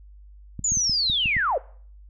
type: clicks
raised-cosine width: 5 ms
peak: -20 dBFS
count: 7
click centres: 0.593 / 0.721 / 0.772 / 0.896 / 1.099 / 1.258 / 1.367 s
type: linear sweep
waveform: sine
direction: down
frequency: 7100 to 456.4 Hz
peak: -20 dBFS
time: 0.64-1.58 s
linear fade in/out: 5 ms
effects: noise-tail reverb RT60 0.5 s tail -21 dB re dry + added 50 Hz sine -44 dBFS peak until 2.09 s